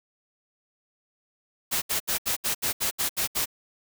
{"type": "noise bursts", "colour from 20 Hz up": "white", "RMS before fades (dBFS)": -26, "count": 10, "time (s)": [1.71, 3.458], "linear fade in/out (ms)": 20, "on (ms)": 110, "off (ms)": 72, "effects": []}